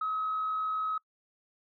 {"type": "tone with frequency modulation", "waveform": "sine", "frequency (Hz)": 1277, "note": "D#6", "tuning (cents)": 45, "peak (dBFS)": -28, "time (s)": [0.01, 0.98], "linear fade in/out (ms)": 5, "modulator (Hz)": 52.3, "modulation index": 0.26, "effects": ["noise-tail reverb RT60 0.1 s tail -25 dB re dry", "tanh soft clip ceiling -24 dBFS"]}